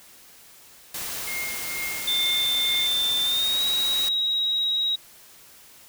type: noise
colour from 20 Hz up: white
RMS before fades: -32 dBFS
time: 0.94-4.09 s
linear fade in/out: 5 ms
type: tone with tremolo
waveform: sine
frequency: 2135 Hz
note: C7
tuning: 34 cents sharp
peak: -28 dBFS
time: 1.27-2.87 s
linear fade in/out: 5 ms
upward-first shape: triangle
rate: 2.2 Hz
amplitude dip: 75%
type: tone with pitch glide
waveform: sine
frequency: 3565 to 3821 Hz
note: A7 to A#7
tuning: +22 to +42 cents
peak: -21 dBFS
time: 2.07-4.96 s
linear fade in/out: 10 ms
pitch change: +120 cents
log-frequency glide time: 3.23-3.61 s
effects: white hiss -50 dBFS RMS until 5.88 s